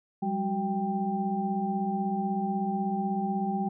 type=tone cluster; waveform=sine; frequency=183.3 / 199.5 / 375.9 / 788 Hz; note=F#3 / G3 / F#4 / G5; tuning=-16 / +31 / +27 / +9 cents; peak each=-36 / -29 / -37 / -31 dBFS; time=0.22-3.69 s; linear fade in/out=10 ms; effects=none